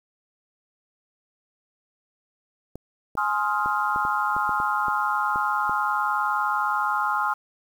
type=clicks; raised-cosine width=2 ms; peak=-23 dBFS; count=11; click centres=2.756 / 3.153 / 3.66 / 3.961 / 4.051 / 4.365 / 4.493 / 4.601 / 4.883 / 5.359 / 5.695 s
type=chord; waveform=sine; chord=F minor seventh; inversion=first; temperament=just; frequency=838.1 / 1047.7 / 1257.2 / 1396.9 Hz; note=Ab5 / C6 / Eb6 / F6; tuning=+16 / +2 / +18 / 0 cents; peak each=-27 dBFS; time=3.17-7.34 s; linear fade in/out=10 ms
effects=8-bit